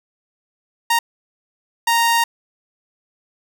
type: tone bursts at uneven times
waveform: sawtooth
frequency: 930 Hz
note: A#5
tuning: 4 cents flat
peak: -10 dBFS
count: 2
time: 0.9-0.99 / 1.87-2.24 s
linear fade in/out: 5 ms
effects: none